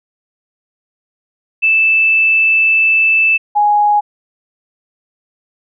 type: tone pair in turn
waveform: sine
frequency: 2637 / 830.6 Hz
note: E7 / G#5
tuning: 0 / 0 cents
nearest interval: octave + minor sixth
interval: 2000 cents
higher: first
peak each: -8 dBFS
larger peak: neither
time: 1.62-3.38 / 3.55-4.01 s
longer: first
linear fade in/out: 20 ms
effects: none